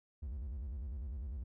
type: tone with vibrato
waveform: triangle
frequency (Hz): 65.41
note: C2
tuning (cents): 0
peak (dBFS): -37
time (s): 0.22-1.44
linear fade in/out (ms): 10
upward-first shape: square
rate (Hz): 10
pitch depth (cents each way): 210
effects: none